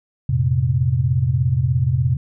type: chord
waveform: sine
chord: F suspended fourth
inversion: none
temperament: equal with one note detuned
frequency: 87.31 / 113.88 / 130.81 Hz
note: F2 / Bb2 / C3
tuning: 0 / -40 / 0 cents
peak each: -22 / -21 / -17 dBFS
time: 0.29-2.17 s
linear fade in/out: 5 ms
effects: none